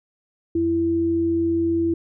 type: tone pair together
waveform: sine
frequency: 89.38 / 333.2 Hz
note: F2 / E4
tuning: +41 / +19 cents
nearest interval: octave + major seventh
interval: 2278 cents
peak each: -30 / -18 dBFS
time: 0.55-1.94 s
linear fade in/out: 5 ms
effects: none